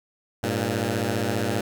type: beating tone pair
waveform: 10% pulse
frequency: 100.5 / 115.5 Hz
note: G2 / A#2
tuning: +44 / -16 cents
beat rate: 15 Hz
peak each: -18 dBFS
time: 0.43-1.61 s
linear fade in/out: 5 ms
effects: none